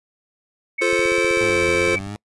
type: tone with pitch glide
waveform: sine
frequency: 2217 to 2303 Hz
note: C#7 to D7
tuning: 0 to -34 cents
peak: -21 dBFS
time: 0.78-1.99 s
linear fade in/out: 10 ms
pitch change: +66 cents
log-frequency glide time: 0.93-1.2 s
type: chord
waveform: square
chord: F major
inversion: none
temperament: just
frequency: 349.2 / 436.5 / 523.8 Hz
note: F4 / A4 / C5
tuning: 0 / -14 / +2 cents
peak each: -23 dBFS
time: 0.81-1.96 s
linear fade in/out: 10 ms
type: click train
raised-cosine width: 5 ms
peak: -26 dBFS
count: 19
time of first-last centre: 0.93-2.069 s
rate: 15.8 Hz
type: exponential two-way sweep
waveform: 20% pulse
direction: down then up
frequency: 111.5 to 81 to 105 Hz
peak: -24 dBFS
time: 1.41-2.16 s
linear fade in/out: 0 ms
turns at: 1.65 s
effects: noise-tail reverb RT60 0.1 s tail -26 dB re dry + resampled to 24000 Hz